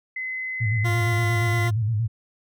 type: tone with pitch glide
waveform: sine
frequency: 2039 to 2026 Hz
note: C7 to B6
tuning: -45 to +44 cents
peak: -27 dBFS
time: 0.16-1.68 s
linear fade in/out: 5 ms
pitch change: -11 cents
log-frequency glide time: 1-1.11 s
type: tone with vibrato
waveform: sine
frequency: 110 Hz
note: A2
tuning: in tune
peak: -20 dBFS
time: 0.6-2.08 s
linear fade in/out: 20 ms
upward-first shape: square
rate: 8.6 Hz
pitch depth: 89 cents each way
type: tone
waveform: 15% pulse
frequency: 349.4 Hz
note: F4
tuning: 1 cent sharp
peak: -21 dBFS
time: 0.84-1.71 s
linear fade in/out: 20 ms
effects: none